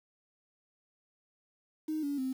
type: tone with pitch steps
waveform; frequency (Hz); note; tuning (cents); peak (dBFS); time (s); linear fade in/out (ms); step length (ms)
triangle; 310.7 / 284.9 / 261.3; D#4 / C#4 / C4; -2 / +48 / -2; -27; 1.88-2.33; 10; 150
effects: tanh soft clip ceiling -29 dBFS + 9-bit